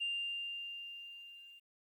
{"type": "tone with level ramp", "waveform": "sine", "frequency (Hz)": 2794, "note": "F7", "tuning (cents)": 0, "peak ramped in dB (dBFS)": [-32, -54], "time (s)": [0, 1.6], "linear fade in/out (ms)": 20, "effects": ["tanh soft clip ceiling -30 dBFS", "12-bit"]}